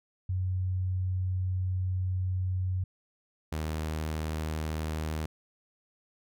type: tone pair in turn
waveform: sine / sawtooth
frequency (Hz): 92.5 / 78.14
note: F#2 / D#2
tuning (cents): 0 / +8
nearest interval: minor third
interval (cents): 292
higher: first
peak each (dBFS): -27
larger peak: neither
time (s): 0.29-2.84 / 3.52-5.26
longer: first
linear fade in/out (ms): 5
effects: none